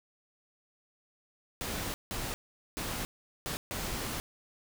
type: noise bursts at uneven times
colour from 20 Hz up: pink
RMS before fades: -36 dBFS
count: 5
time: 1.61-1.94 / 2.11-2.34 / 2.77-3.05 / 3.46-3.57 / 3.71-4.2 s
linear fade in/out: 0 ms
effects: none